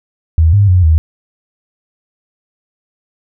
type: tone with pitch steps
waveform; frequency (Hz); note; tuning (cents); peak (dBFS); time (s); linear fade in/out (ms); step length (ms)
sine; 80.7 / 101.5 / 90.9 / 79.5; E2 / G#2 / F#2 / D#2; -36 / -39 / -30 / +38; -5; 0.38-0.98; 0; 150
effects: none